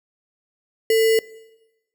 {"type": "tone with sample-and-hold", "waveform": "sine", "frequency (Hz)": 446.1, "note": "A4", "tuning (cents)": 24, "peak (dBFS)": -13, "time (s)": [0.9, 1.19], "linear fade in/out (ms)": 2, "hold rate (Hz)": 2450, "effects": ["noise-tail reverb RT60 1.0 s tail -20 dB re dry"]}